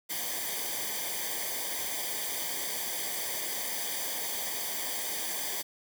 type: noise with comb filter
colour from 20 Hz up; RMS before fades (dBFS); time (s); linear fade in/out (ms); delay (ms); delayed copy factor
white; -34; 0.09-5.63; 20; 0.74; -0.8
effects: none